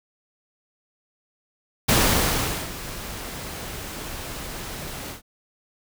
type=noise with ADSR envelope; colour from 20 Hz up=pink; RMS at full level=-17 dBFS; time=1.88-5.22 s; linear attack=13 ms; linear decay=790 ms; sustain=-17 dB; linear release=120 ms; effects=none